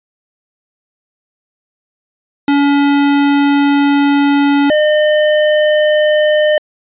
square tone pair in turn, 283.9 / 607 Hz, C#4 / D#5, +41 / -43 cents, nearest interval octave + minor second, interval 1316 cents, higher second, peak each -9 dBFS, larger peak neither, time 2.48-4.7 / 4.7-6.58 s, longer first, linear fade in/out 2 ms, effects resampled to 8000 Hz

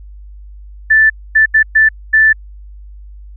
sine tone bursts at uneven times, 1760 Hz, A6, in tune, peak -5 dBFS, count 5, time 0.9-1.1 / 1.35-1.46 / 1.54-1.63 / 1.75-1.89 / 2.13-2.33 s, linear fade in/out 10 ms, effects added 50 Hz sine -31 dBFS peak until 3.36 s

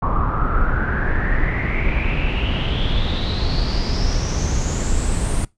brown noise with low-pass filter sweep, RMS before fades -19 dBFS, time 0.02-5.45 s, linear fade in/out 5 ms, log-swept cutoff 1100 to 9200 Hz, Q 8.7, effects noise-tail reverb RT60 0.2 s tail -22 dB re dry

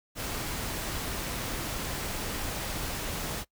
pink noise, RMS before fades -34 dBFS, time 0.15-3.45 s, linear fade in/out 50 ms, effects noise-tail reverb RT60 0.1 s tail -21 dB re dry

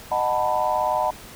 sine chord, B dominant seventh, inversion first, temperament just, 617.4 / 740.8 / 889 / 987.8 Hz, D#5 / F#5 / A5 / B5, -14 / +2 / +18 / 0 cents, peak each -25 dBFS, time 0.11-1.11 s, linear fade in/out 10 ms, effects pink hiss -42 dBFS RMS until 1.35 s

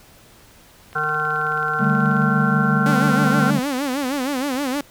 click train, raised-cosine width 0.3 ms, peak -25 dBFS, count 25, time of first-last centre 0.93-2.22 s, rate 18.6 Hz
harmonic tone, 152.8 Hz, D#3, 31 cents flat, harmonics 1 / 3 / 5 / 7 / 9 / 10, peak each -32 / -30 / -28 / -29 / -22 / -25 dBFS, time 0.95-3.51 s, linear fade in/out 10 ms
triangle chord, D suspended fourth, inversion none, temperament just, 146.83 / 195.78 / 220.2 Hz, D3 / G3 / A3, 0 / -2 / +2 cents, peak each -19 dBFS, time 1.79-3.6 s, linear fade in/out 20 ms
sawtooth tone with vibrato, 270 Hz, C#4, 45 cents flat, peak -17 dBFS, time 2.86-4.81 s, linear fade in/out 2 ms, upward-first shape sine, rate 6.4 Hz, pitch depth 140 cents each way
effects pink hiss -49 dBFS RMS until 4.9 s

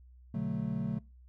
triangle chord, B minor seventh, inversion none, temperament equal, 123.47 / 146.83 / 185 / 220 Hz, B2 / D3 / F#3 / A3, 0 / 0 / 0 / 0 cents, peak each -38 / -35 / -34 / -34 dBFS, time 0.34-0.99 s, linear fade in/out 5 ms, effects noise-tail reverb RT60 0.3 s tail -24 dB re dry + added 62 Hz sine -53 dBFS peak until 1.28 s

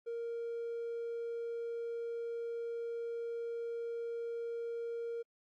triangle tone, 466.2 Hz, A#4, in tune, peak -34 dBFS, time 0.06-5.23 s, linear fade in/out 20 ms, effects tanh soft clip ceiling -32 dBFS + AAC 64 kbps

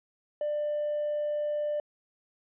sine tone with hard clipping, 594 Hz, D5, 20 cents sharp, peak -28 dBFS, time 0.41-1.8 s, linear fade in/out 2 ms, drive 1 dB, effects resampled to 8000 Hz

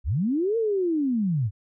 sine linear two-way sweep, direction up then down, 46 to 466.2 to 92 Hz, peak -21 dBFS, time 0.04-1.51 s, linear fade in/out 50 ms, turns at 0.57 s, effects none

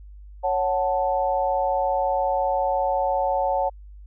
sine chord, F# minor, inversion second, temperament equal, 554.4 / 740 / 880 Hz, C#5 / F#5 / A5, 0 / 0 / 0 cents, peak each -24 / -24 / -25 dBFS, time 0.43-3.7 s, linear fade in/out 20 ms, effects added 50 Hz sine -40 dBFS peak until 4.06 s

